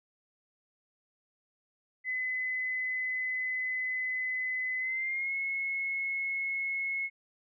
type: tone with pitch glide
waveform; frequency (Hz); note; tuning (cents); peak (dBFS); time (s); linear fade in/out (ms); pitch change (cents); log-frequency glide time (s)
sine; 2021 to 2179; B6 to C#7; +39 to -30; -30; 2.04-7.1; 50; +131; 4.78-5.34
effects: none